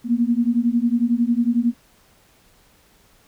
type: beating tone pair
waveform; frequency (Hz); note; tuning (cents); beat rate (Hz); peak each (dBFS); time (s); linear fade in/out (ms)
sine; 231.6 / 242.6; A#3 / B3; -11 / -31; 11; -19; 0.04-1.74; 50
effects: pink hiss -56 dBFS RMS until 3.27 s